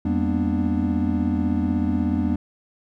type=tone cluster; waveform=triangle; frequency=85.4 / 198.1 / 235.4 / 251.7 / 295.7 Hz; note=F2 / G3 / A#3 / B3 / D4; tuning=-38 / +18 / +17 / +33 / +12 cents; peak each=-24 dBFS; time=0.05-2.36 s; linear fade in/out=5 ms; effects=none